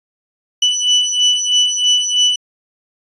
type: beating tone pair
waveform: 35% pulse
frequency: 2972 / 2975.1 Hz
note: F#7 / F#7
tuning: +7 / +9 cents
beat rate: 3.1 Hz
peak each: -13 dBFS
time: 0.62-2.36 s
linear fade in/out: 5 ms
effects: resampled to 24000 Hz